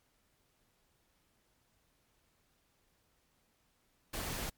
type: noise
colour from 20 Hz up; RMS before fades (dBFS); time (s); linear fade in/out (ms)
pink; -39; 4.13-4.5; 10
effects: pink hiss -74 dBFS RMS until 4.57 s + MP3 96 kbps